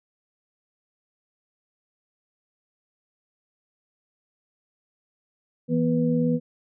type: tone cluster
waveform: sine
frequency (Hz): 164.3 / 242.6 / 491.7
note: E3 / B3 / B4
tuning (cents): -5 / -31 / -8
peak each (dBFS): -24 / -22 / -27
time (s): 5.68-6.4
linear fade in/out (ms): 50
effects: none